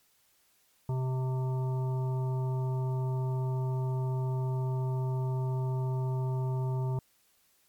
harmonic tone, 129.6 Hz, C3, 16 cents flat, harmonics 1 / 3 / 5 / 7 / 9, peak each -28 / -40 / -46 / -43 / -53 dBFS, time 0.89-6.99 s, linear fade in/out 2 ms, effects white hiss -68 dBFS RMS until 7.68 s + MP3 96 kbps

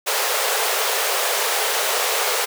pink high-pass noise, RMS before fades -21 dBFS, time 0.06-2.46 s, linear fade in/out 20 ms, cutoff 400 Hz, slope 96 dB/octave, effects none

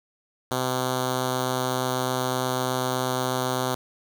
5% pulse tone with notch filter, 128.1 Hz, C3, 36 cents flat, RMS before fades -26 dBFS, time 0.51-3.75 s, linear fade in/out 5 ms, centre 1900 Hz, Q 1.8, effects none

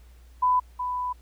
sine tone pair in turn, 1000 / 994.8 Hz, B5 / B5, +21 / +12 cents, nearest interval unison, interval 9 cents, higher first, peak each -18 / -26 dBFS, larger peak first, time 0.42-0.6 / 0.79-1.13 s, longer second, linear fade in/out 10 ms, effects added 60 Hz sine -48 dBFS peak until 1.21 s + pink hiss -62 dBFS RMS until 1.21 s

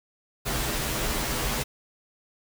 pink noise with comb filter, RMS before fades -28 dBFS, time 0.45-1.64 s, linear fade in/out 20 ms, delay 11 ms, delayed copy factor -0.9, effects none

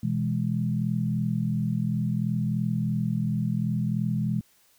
sine chord, E major, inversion second, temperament equal with one note detuned, 124.19 / 164.81 / 207.7 Hz, B2 / E3 / G#3, +10 / 0 / 0 cents, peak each -28 dBFS, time 0.03-4.41 s, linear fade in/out 5 ms, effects white hiss -62 dBFS RMS until 4.78 s

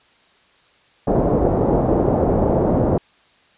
white low-pass noise, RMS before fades -17 dBFS, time 1.07-2.98 s, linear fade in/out 5 ms, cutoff 640 Hz, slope 24 dB/octave, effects white hiss -55 dBFS RMS until 3.57 s + resampled to 8000 Hz

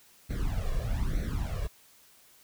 brown noise with flanger, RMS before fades -30 dBFS, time 0.29-1.68 s, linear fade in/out 20 ms, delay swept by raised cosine 0.49 to 1.79 ms, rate 1.1 Hz, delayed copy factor +0.9, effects white hiss -59 dBFS RMS until 2.43 s

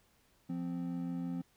triangle tone pair together, 173.7 / 259.8 Hz, F3 / C4, -9 / -12 cents, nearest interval perfect fifth, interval 697 cents, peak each -36 / -36 dBFS, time 0.49-1.42 s, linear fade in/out 10 ms, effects pink hiss -70 dBFS RMS until 1.56 s

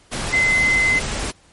sine tone in noise, 2053 Hz, C7, 33 cents flat, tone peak -14 dBFS, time 0.32-1 s, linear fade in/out 20 ms, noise pink, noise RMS -25 dBFS, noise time 0.11-1.32 s, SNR +8 dB, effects pink hiss -53 dBFS RMS until 1.52 s + MP3 48 kbps

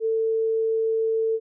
sine tone, 446.6 Hz, A4, 26 cents sharp, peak -20 dBFS, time 0-1.4 s, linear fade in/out 50 ms, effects none

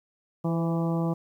harmonic tone with a mistuned harmonic, 165.9 Hz, E3, 11 cents sharp, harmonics 1 / 2 / 3 / 4 / 5 / 6 / 7, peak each -25 / -31 / -35 / -37 / -39 / -41 / -42 dBFS, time 0.44-1.14 s, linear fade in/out 10 ms, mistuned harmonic 3, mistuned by +30 cents, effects 10-bit

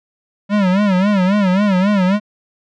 square tone with vibrato, 194.8 Hz, G3, 11 cents flat, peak -12 dBFS, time 0.49-2.2 s, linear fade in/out 50 ms, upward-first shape sine, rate 3.7 Hz, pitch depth 130 cents each way, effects low-pass 3000 Hz 12 dB/octave

